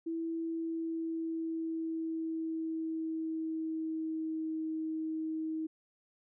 sine tone with pitch glide, 329 to 317.1 Hz, E4 to D#4, -3 to +33 cents, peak -33 dBFS, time 0.06-5.67 s, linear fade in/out 10 ms, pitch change -64 cents, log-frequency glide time 0.35-4.66 s, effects none

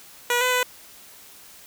10% pulse tone with pitch steps, 484.4 / 503 / 499.3 Hz, B4 / B4 / B4, -34 / +32 / +19 cents, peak -11 dBFS, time 0.3-0.63 s, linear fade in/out 2 ms, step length 110 ms, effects white hiss -47 dBFS RMS until 1.66 s

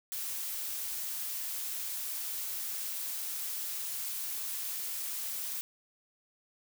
blue noise, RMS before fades -37 dBFS, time 0.12-5.61 s, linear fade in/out 0 ms, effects none

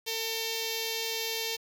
5% pulse tone with notch filter, 451 Hz, A4, 43 cents sharp, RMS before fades -33 dBFS, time 0.06-1.57 s, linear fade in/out 20 ms, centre 1300 Hz, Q 0.71, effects 9-bit

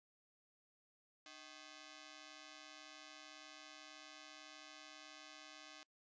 5% pulse ring-modulated tone, 466.2 Hz, A#4, in tune, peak -40 dBFS, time 1.26-5.83 s, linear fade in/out 0 ms, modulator 164 Hz, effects noise-tail reverb RT60 0.1 s tail -25 dB re dry + resampled to 16000 Hz

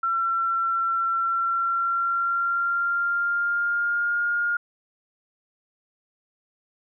sine tone with pitch glide, 1354 to 1418 Hz, E6 to F6, +46 to +26 cents, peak -21 dBFS, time 0.03-4.57 s, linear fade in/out 5 ms, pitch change +80 cents, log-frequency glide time 1.16-4.21 s, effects none

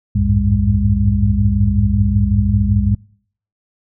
sine tone cluster, 62 / 88.8 / 101.7 / 107.1 / 202.1 Hz, B1 / F2 / G#2 / A2 / G#3, +7 / +29 / -36 / -46 / -47 cents, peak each -18 dBFS, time 0.15-2.95 s, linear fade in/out 10 ms, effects noise-tail reverb RT60 0.6 s tail -25 dB re dry

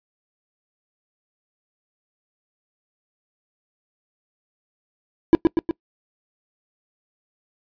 triangle tone with echo, 330 Hz, E4, 2 cents sharp, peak -5 dBFS, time 5.33-5.35 s, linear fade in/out 0 ms, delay 120 ms, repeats 3, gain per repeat -4 dB, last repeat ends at 5.71 s, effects noise-tail reverb RT60 0.1 s tail -23 dB re dry + resampled to 11025 Hz

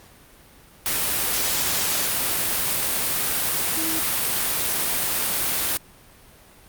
sine tone in noise, 321.9 Hz, E4, 41 cents flat, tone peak -29 dBFS, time 3.77-3.99 s, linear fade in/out 0 ms, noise white, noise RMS -23 dBFS, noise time 0.86-5.77 s, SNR -9 dB, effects pink hiss -50 dBFS RMS until 6.68 s + Opus 48 kbps

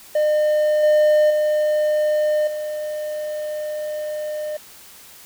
triangle tone with level steps, 606 Hz, D#5, 46 cents flat, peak -13 / -10 / -14 / -22 dBFS, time 0.15-4.57 s, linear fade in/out 5 ms, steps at 0.83 / 1.3 / 2.47 s, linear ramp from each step 5 ms, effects white hiss -44 dBFS RMS until 5.25 s

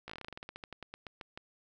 slowing click train, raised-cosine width 0.3 ms, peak -27 dBFS, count 21, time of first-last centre 0.08-1.375 s, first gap 16 ms, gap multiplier 1.13, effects none

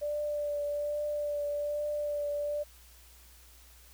sine tone with vibrato, 587.3 Hz, D5, in tune, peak -30 dBFS, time 0.01-2.64 s, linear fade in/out 20 ms, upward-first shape triangle, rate 1.2 Hz, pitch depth 20 cents each way, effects added 60 Hz sine -56 dBFS peak until 3.93 s + white hiss -58 dBFS RMS until 3.93 s

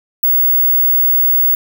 sine tone, 15710 Hz, B9, 10 cents flat, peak -9 dBFS, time 0.23-1.55 s, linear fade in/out 5 ms, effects none

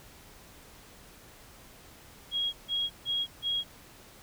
sine tone bursts, 3293 Hz, G#7, 15 cents flat, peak -27 dBFS, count 4, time 2.31-3.64 s, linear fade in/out 50 ms, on 220 ms, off 150 ms, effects pink hiss -53 dBFS RMS until 4.22 s

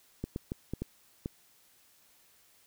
clicks, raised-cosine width 3 ms, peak -21 dBFS, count 6, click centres 0.24 / 0.361 / 0.519 / 0.736 / 0.82 / 1.259 s, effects white hiss -64 dBFS RMS until 2.66 s

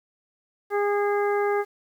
harmonic tone with a mistuned harmonic, 408.7 Hz, G#4, 28 cents flat, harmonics 1 / 2 / 3 / 4 / 5, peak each -22 / -28 / -32 / -34 / -36 dBFS, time 0.7-1.65 s, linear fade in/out 50 ms, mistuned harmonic 5, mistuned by +18 cents, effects 9-bit

